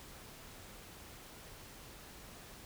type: silence
effects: pink hiss -53 dBFS RMS until 2.65 s